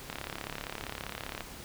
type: click train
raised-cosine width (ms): 0.3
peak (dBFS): -20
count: 47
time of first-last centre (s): 0.1-1.407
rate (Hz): 35.2
effects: pink hiss -46 dBFS RMS until 1.64 s